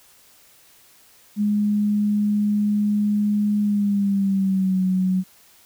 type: tone with pitch glide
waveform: sine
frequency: 207.7 to 186.11 Hz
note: G#3 to F#3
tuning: 0 to +10 cents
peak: -17 dBFS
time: 1.36-5.24 s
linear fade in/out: 50 ms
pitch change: -190 cents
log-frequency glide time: 3.61-4.82 s
effects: white hiss -53 dBFS RMS until 5.65 s